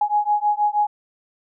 sine beating tone pair, 831 / 837.3 Hz, G#5 / G#5, +1 / +14 cents, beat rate 6.3 Hz, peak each -20 dBFS, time 0.01-0.87 s, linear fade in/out 5 ms, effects none

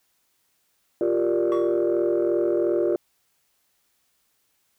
sine chord, G minor seventh, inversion third, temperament equal, 349.2 / 392 / 466.2 / 587.3 Hz, F4 / G4 / Bb4 / D5, 0 / 0 / 0 / 0 cents, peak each -21 / -25 / -26 / -25 dBFS, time 1.01-2.96 s, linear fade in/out 2 ms
triangle tone with exponential decay, 1126 Hz, C#6, 27 cents sharp, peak -24 dBFS, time 1.52-1.87 s, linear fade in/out 0 ms, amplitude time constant 75 ms
effects tanh soft clip ceiling -14 dBFS + white hiss -69 dBFS RMS until 4.78 s

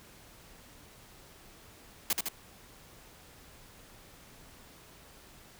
white noise with echo, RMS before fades -28 dBFS, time 2.1-2.13 s, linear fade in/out 2 ms, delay 78 ms, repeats 2, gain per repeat -3 dB, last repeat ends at 2.286 s, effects pink hiss -55 dBFS RMS until 5.59 s

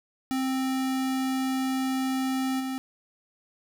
square tone with level steps, 262.7 Hz, C4, 7 cents sharp, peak -26 / -30 dBFS, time 0.31-2.78 s, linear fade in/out 0 ms, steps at 2.59 s, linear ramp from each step 20 ms, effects 9-bit

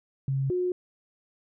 sine tone pair in turn, 135.4 / 361.5 Hz, C#3 / F#4, -40 / -40 cents, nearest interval octave + perfect fourth, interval 1700 cents, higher second, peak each -24 dBFS, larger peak neither, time 0.28-0.5 / 0.5-0.72 s, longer neither, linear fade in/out 2 ms, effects none

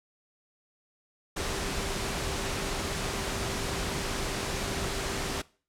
sine tone in noise, 392 Hz, G4, in tune, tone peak -41 dBFS, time 1.36-5.42 s, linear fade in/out 10 ms, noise pink, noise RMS -32 dBFS, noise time 1.36-5.42 s, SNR -12 dB, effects noise-tail reverb RT60 0.4 s tail -21 dB re dry + low-pass 9000 Hz 12 dB/octave

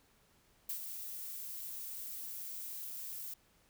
violet noise with ADSR envelope, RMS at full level -38 dBFS, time 0.69-3.34 s, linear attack 5 ms, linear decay 93 ms, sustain -6 dB, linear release 4 ms, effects pink hiss -69 dBFS RMS until 3.69 s

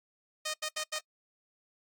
5% pulse tone bursts at uneven times, 618 Hz, D#5, 12 cents flat, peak -21 dBFS, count 4, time 0.45-0.54 / 0.62-0.69 / 0.76-0.84 / 0.92-0.99 s, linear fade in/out 10 ms, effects noise-tail reverb RT60 0.1 s tail -23 dB re dry + AAC 64 kbps

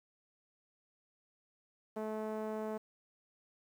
5% pulse tone with low-pass filter, 216.6 Hz, A3, 27 cents flat, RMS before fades -39 dBFS, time 1.96-2.78 s, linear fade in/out 10 ms, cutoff 580 Hz, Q 1.1, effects 10-bit

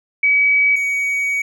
sine / triangle tone pair in turn, 2276 / 2255 Hz, C#7 / C#7, +45 / +29 cents, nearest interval unison, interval 16 cents, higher first, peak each -11 / -15 dBFS, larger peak first, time 0.23-0.76 / 0.76-1.42 s, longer second, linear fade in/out 5 ms, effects none

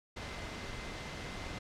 sine tone in noise, 2066 Hz, C7, 22 cents flat, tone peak -52 dBFS, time 0.16-1.59 s, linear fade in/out 10 ms, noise pink, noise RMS -42 dBFS, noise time 0.16-1.59 s, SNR -13 dB, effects low-pass 5000 Hz 12 dB/octave

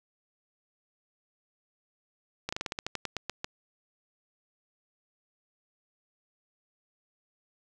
slowing click train, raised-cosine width 0.2 ms, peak -15 dBFS, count 13, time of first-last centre 2.49-3.444 s, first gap 35 ms, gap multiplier 1.14, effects none

